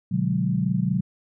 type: chord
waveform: sine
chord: G# half-diminished seventh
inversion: first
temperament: equal with one note detuned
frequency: 123.47 / 146.83 / 182.87 / 207.7 Hz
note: B2 / D3 / F#3 / G#3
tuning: 0 / 0 / -20 / 0 cents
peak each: -27 / -27 / -23 / -29 dBFS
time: 0.11-1.01 s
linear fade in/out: 10 ms
effects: none